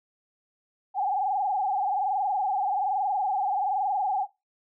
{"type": "tone with frequency modulation", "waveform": "sine", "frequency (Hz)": 792, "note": "G5", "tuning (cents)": 18, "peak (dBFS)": -23, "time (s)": [0.94, 4.27], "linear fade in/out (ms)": 50, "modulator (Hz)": 21.2, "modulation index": 2.3, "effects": ["noise-tail reverb RT60 0.2 s tail -18 dB re dry"]}